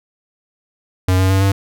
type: tone with pitch steps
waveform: square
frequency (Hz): 92.5 / 94.28 / 96.09 / 97.94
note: F#2 / F#2 / G2 / G2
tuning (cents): 0 / +33 / -34 / -1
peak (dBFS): -12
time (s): 1.08-1.52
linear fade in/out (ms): 5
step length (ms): 110
effects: none